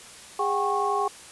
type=tone cluster; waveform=sine; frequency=407.7 / 746 / 797 / 1095 Hz; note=G#4 / F#5 / G5 / C#6; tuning=-32 / +14 / +28 / -22 cents; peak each=-28 / -30 / -28 / -26 dBFS; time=0.39-1.08 s; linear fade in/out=5 ms; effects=white hiss -45 dBFS RMS until 1.31 s + resampled to 24000 Hz